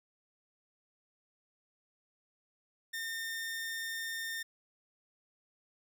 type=tone; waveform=sawtooth; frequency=1817 Hz; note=A#6; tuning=45 cents flat; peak=-33 dBFS; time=2.93-4.43 s; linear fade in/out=10 ms; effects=none